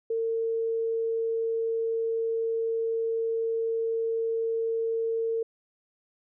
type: tone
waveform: sine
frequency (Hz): 454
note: A#4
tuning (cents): -46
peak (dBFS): -25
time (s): 0.1-5.43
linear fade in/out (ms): 5
effects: none